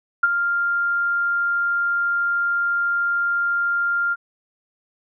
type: tone with ADSR envelope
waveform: sine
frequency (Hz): 1396.9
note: F6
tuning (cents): 0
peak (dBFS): -10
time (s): 0.23-4.16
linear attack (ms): 7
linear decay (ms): 30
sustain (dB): -8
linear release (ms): 37
effects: none